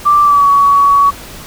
sine tone with pitch glide, 1174.7 to 1126.8 Hz, D6 to C#6, 0 to +28 cents, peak -5 dBFS, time 0.05-1.11 s, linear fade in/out 20 ms, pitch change -72 cents, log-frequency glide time 0.23-0.46 s, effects pink hiss -31 dBFS RMS until 1.46 s

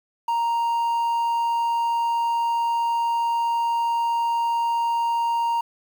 triangle tone with quantisation, 932.3 Hz, A#5, in tune, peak -18 dBFS, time 0.28-5.61 s, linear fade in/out 5 ms, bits 8, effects none

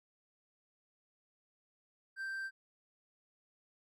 triangle tone, 1568 Hz, G6, in tune, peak -36 dBFS, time 2.16-2.51 s, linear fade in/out 50 ms, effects none

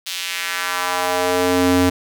square tone with high-pass filter sweep, 90.1 Hz, F#2, 45 cents flat, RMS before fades -19 dBFS, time 0.06-1.9 s, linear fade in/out 10 ms, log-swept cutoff 3600 to 190 Hz, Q 1.5, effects none

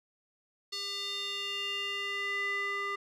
square tone with band-pass filter sweep, 400 Hz, G4, 35 cents sharp, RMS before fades -35 dBFS, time 0.72-2.96 s, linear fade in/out 10 ms, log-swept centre 4400 to 1600 Hz, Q 3.9, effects none

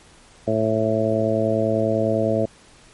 harmonic tone, 110 Hz, A2, in tune, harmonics 1 / 2 / 3 / 4 / 5 / 6, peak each -26 / -25 / -26 / -26 / -23 / -23 dBFS, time 0.47-2.46 s, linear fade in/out 10 ms, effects pink hiss -50 dBFS RMS until 2.93 s + MP3 48 kbps

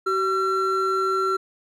triangle tone pair together, 380.6 / 1356.3 Hz, F#4 / E6, +49 / +49 cents, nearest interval octave + minor seventh, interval 2200 cents, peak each -22 / -20 dBFS, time 0.06-1.37 s, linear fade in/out 10 ms, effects none

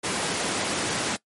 pink high-pass noise, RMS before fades -27 dBFS, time 0.03-1.17 s, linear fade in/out 20 ms, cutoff 190 Hz, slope 12 dB/octave, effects noise-tail reverb RT60 0.1 s tail -20 dB re dry + MP3 48 kbps

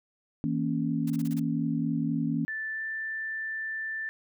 sine chord, A# diminished, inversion second, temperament equal with one note detuned, 162.17 / 233.1 / 277.2 Hz, E3 / A#3 / C#4, -28 / 0 / 0 cents, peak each -30 dBFS, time 0.44-2.45 s, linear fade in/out 0 ms
white noise bursts, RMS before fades -46 dBFS, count 6, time 1.07-1.397 s, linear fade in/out 5 ms, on 32 ms, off 27 ms
sine tone with pitch glide, 1760 to 1770.2 Hz, A6 to A6, 0 to +10 cents, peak -31 dBFS, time 2.48-4.09 s, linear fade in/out 0 ms, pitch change +10 cents, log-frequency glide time 2.72-2.81 s
effects none

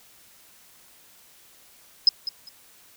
sine tone with echo, 5090 Hz, D#8, 39 cents sharp, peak -11 dBFS, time 2.07-2.09 s, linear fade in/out 2 ms, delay 200 ms, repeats 2, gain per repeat -14 dB, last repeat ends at 2.49 s, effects white hiss -54 dBFS RMS until 2.96 s

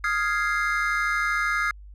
triangle chord, F minor seventh, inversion third, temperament equal, 1244.5 / 1396.9 / 1661.2 / 2093 Hz, Eb6 / F6 / Ab6 / C7, 0 / 0 / 0 / 0 cents, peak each -26 dBFS, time 0.04-1.71 s, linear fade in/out 2 ms, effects added 50 Hz sine -41 dBFS peak until 1.94 s

